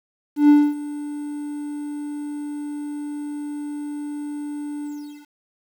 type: tone with ADSR envelope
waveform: triangle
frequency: 293.5 Hz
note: D4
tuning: 1 cent flat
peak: -6 dBFS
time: 0.36-5.28 s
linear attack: 130 ms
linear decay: 250 ms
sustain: -19 dB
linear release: 430 ms
effects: 8-bit

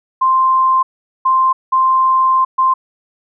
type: tone bursts at uneven times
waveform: sine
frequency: 1046.5 Hz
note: C6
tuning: in tune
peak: -9 dBFS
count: 4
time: 0.21-0.83 / 1.25-1.53 / 1.72-2.45 / 2.58-2.74 s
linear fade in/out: 10 ms
effects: none

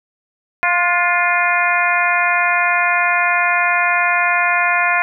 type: harmonic tone with a mistuned harmonic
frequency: 350 Hz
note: F4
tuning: 4 cents sharp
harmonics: 2 / 3 / 4 / 5 / 6 / 7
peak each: -20 / -20 / -20 / -20 / -20 / -20 dBFS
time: 0.63-5.02 s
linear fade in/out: 0 ms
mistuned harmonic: 4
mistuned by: +33 cents
effects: none

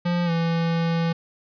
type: tone with pitch glide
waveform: square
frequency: 174.61 to 166.63 Hz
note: F3 to E3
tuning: 0 to +19 cents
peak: -21 dBFS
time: 0.05-1.13 s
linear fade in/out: 10 ms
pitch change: -81 cents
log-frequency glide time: 0.25-0.31 s
effects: resampled to 11025 Hz + 9-bit

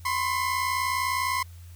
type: tone pair together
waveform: 30% pulse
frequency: 1008 / 1067.9 Hz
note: B5 / C6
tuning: +35 / +35 cents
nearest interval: minor second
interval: 100 cents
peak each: -25 dBFS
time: 0.05-1.43 s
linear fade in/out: 5 ms
effects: added 86 Hz sine -42 dBFS peak until 1.75 s + white hiss -57 dBFS RMS until 1.75 s

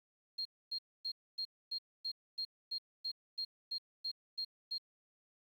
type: tone bursts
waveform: sine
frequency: 4228 Hz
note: C8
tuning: 17 cents sharp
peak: -36 dBFS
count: 14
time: 0.38-4.782 s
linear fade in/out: 10 ms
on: 73 ms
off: 260 ms
effects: 11-bit

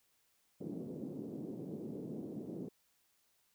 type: band-pass noise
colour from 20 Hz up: pink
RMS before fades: -44 dBFS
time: 0.6-2.69 s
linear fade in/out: 10 ms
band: 170 to 420 Hz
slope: 24 dB/octave
effects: white hiss -75 dBFS RMS until 3.54 s

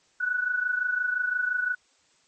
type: tone pair together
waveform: sine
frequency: 1474.2 / 1500 Hz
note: F#6 / F#6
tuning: -7 / +23 cents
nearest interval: unison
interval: 30 cents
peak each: -25 / -30 dBFS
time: 0.2-1.75 s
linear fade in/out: 10 ms
effects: white hiss -64 dBFS RMS until 2.27 s + MP3 32 kbps

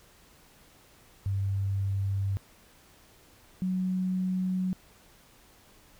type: tone pair in turn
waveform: sine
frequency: 98.1 / 185.19 Hz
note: G2 / F#3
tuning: +2 / +2 cents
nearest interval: major seventh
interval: 1100 cents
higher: second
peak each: -26 dBFS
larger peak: neither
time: 1.26-2.37 / 3.62-4.73 s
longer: neither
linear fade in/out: 0 ms
effects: pink hiss -58 dBFS RMS until 5.99 s

